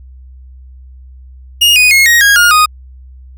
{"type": "tone with pitch steps", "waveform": "40% pulse", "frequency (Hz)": [2852, 2483, 2161, 1881.6, 1638, 1426, 1241.4], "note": ["F7", "D#7", "C#7", "A#6", "G#6", "F6", "D#6"], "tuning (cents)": [36, -4, -45, 16, -24, 36, -4], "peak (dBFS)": -4, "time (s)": [1.61, 2.66], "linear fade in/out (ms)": 10, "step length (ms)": 150, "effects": ["added 64 Hz sine -32 dBFS peak until 3.37 s"]}